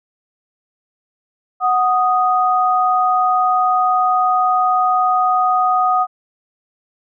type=tone pair together; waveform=sine; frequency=739 / 1242.8 Hz; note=F#5 / D#6; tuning=-2 / -2 cents; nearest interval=major sixth; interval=900 cents; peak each=-15 dBFS; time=1.6-6.07 s; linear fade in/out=50 ms; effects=none